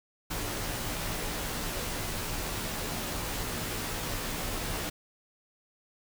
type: noise with comb filter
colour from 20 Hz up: pink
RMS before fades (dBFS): -34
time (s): 0.3-4.9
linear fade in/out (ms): 10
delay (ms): 15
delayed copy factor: -0.6
effects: none